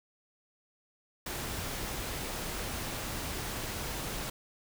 pink noise, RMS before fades -37 dBFS, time 1.26-4.3 s, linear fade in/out 5 ms, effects none

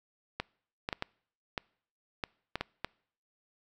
clicks, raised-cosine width 0.3 ms, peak -16 dBFS, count 9, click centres 0.4 / 0.889 / 0.928 / 1.024 / 1.578 / 2.238 / 2.556 / 2.61 / 2.846 s, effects noise-tail reverb RT60 0.6 s tail -26 dB re dry

